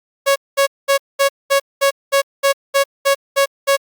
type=tone bursts; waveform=sawtooth; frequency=554 Hz; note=C#5; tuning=1 cent flat; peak=-7 dBFS; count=12; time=0.26-3.77 s; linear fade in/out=20 ms; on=100 ms; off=210 ms; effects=Opus 48 kbps

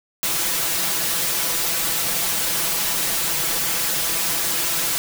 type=noise with comb filter; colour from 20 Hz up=white; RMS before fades=-22 dBFS; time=0.23-4.98 s; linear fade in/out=0 ms; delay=6 ms; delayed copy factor=+0.9; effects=none

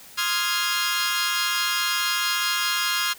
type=chord; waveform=15% pulse; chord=F minor seventh; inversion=second; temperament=equal; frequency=1046.5 / 1244.5 / 1396.9 / 1661.2 Hz; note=C6 / Eb6 / F6 / Ab6; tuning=0 / 0 / 0 / 0 cents; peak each=-22 / -24 / -20 / -20 dBFS; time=0.17-3.14 s; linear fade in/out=20 ms; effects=white hiss -46 dBFS RMS until 3.18 s

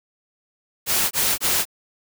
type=noise bursts; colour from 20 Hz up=white; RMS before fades=-20 dBFS; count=3; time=0.86-1.654 s; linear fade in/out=50 ms; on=250 ms; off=22 ms; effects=none

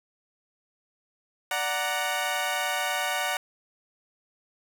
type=chord; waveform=15% pulse; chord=D augmented; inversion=none; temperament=equal; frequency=587.3 / 740 / 932.3 Hz; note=D5 / F#5 / A#5; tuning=0 / 0 / 0 cents; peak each=-26 / -22 / -26 dBFS; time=1.51-3.37 s; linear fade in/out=2 ms; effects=none

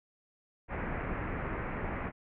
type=low-pass noise; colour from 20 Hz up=pink; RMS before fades=-36 dBFS; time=0.68-2.12 s; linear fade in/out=50 ms; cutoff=2300 Hz; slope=48 dB/octave; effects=none

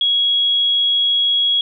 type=tone; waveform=sine; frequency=3322 Hz; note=G#7; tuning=in tune; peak=-13 dBFS; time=0.01-1.61 s; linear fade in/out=2 ms; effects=none

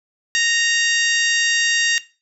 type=harmonic tone with a mistuned harmonic; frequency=929 Hz; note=A#5; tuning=6 cents flat; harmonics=2 / 3 / 4 / 5 / 6 / 7 / 8; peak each=-19 / -21 / -23 / -26 / -26 / -28 / -29 dBFS; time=0.35-1.98 s; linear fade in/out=0 ms; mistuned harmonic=6; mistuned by=+37 cents; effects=noise-tail reverb RT60 0.3 s tail -17 dB re dry

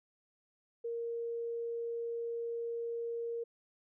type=tone; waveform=sine; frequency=466.2 Hz; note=A#4; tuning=in tune; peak=-35 dBFS; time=0.84-3.44 s; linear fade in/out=10 ms; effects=none

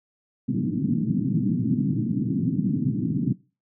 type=band-pass noise; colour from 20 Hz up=white; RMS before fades=-24 dBFS; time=0.48-3.33 s; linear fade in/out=10 ms; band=120 to 280 Hz; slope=48 dB/octave; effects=noise-tail reverb RT60 0.3 s tail -20 dB re dry

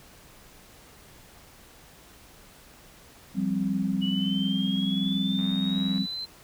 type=chord; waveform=sine; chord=F suspended second; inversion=none; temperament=equal; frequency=174.61 / 196 / 261.6 Hz; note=F3 / G3 / C4; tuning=0 / 0 / 0 cents; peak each=-31 / -26 / -30 dBFS; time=3.34-6.07 s; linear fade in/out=50 ms
type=exponential sweep; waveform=sine; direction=up; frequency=2931 to 4115 Hz; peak=-31 dBFS; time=4.01-6.26 s; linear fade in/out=20 ms
type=click train; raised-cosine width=0.5 ms; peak=-31 dBFS; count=57; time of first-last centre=5.39-5.98 s; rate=94.9 Hz
effects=pink hiss -52 dBFS RMS until 6.43 s

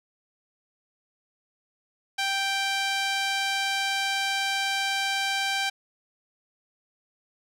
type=tone with band-pass filter; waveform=sawtooth; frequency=784 Hz; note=G5; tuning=in tune; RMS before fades=-27 dBFS; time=2.18-5.7 s; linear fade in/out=10 ms; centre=3200 Hz; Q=0.77; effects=none

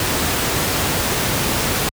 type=noise; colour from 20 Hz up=pink; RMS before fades=-19 dBFS; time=0-1.89 s; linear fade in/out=2 ms; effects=high-pass 60 Hz 12 dB/octave

